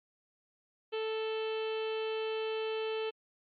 harmonic tone with a mistuned harmonic, 440 Hz, A4, in tune, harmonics 1 / 2 / 3 / 4 / 5 / 6 / 7 / 8 / 9 / 10, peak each -33 / -45 / -48 / -52 / -54 / -45 / -46 / -56 / -57 / -60 dBFS, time 0.92-3.11 s, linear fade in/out 20 ms, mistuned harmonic 8, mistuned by -30 cents, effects Opus 48 kbps

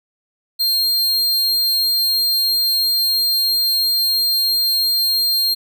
45% pulse tone, 4201 Hz, C8, 6 cents sharp, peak -14 dBFS, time 0.59-5.55 s, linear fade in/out 20 ms, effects none

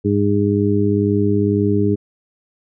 harmonic tone, 102 Hz, G#2, 31 cents flat, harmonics 1 / 2 / 3 / 4, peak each -19 / -19 / -19 / -19 dBFS, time 0.04-1.96 s, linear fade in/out 20 ms, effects none

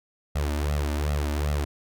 sawtooth tone with flanger, 73.42 Hz, D2, in tune, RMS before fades -26 dBFS, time 0.35-1.65 s, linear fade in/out 10 ms, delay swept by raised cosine 1.5 to 3.4 ms, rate 2.6 Hz, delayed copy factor +0.85, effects none

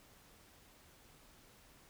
silence, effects pink hiss -63 dBFS RMS until 1.89 s

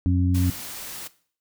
harmonic tone, 90.2 Hz, F#2, 44 cents flat, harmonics 1 / 2 / 3, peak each -19 / -26 / -24 dBFS, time 0.06-0.5 s, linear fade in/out 0 ms
white noise, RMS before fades -36 dBFS, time 0.34-1.08 s, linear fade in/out 10 ms
effects noise-tail reverb RT60 0.5 s tail -18 dB re dry

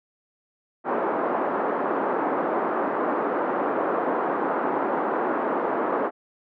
pink band-pass noise, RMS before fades -25 dBFS, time 0.84-6.11 s, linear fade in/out 50 ms, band 290 to 1300 Hz, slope 24 dB/octave, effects none

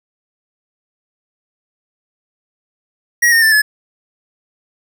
square tone with pitch steps, 1900 / 1835.3 / 1772.8 / 1712.4 Hz, A#6 / A#6 / A6 / A6, +33 / -27 / +13 / -47 cents, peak -9 dBFS, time 3.22-3.62 s, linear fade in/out 10 ms, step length 100 ms, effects none

